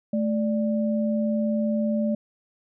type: tone pair together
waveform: sine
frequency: 217.7 / 587.3 Hz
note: A3 / D5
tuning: -18 / 0 cents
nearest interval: octave + perfect fourth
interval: 1718 cents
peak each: -22 / -28 dBFS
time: 0.13-2.15 s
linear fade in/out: 5 ms
effects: none